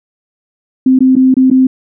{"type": "tone with dropouts", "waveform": "sine", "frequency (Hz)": 260.1, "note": "C4", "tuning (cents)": -10, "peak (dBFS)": -4, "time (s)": [0.86, 1.67], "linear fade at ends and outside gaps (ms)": 5, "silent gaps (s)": [[0.99, 1.005], [1.155, 1.164], [1.342, 1.367], [1.502, 1.512]], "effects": []}